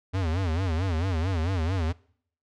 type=tone with vibrato; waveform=square; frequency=87.31 Hz; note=F2; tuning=in tune; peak=-25 dBFS; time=0.13-1.93 s; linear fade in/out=20 ms; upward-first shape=sine; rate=4.5 Hz; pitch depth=190 cents each way; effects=noise-tail reverb RT60 0.6 s tail -23 dB re dry + low-pass 5000 Hz 12 dB/octave